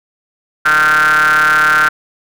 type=ring-modulated tone; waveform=square; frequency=77.78 Hz; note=D#2; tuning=in tune; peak=-6 dBFS; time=0.65-1.89 s; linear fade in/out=10 ms; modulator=1460 Hz; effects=none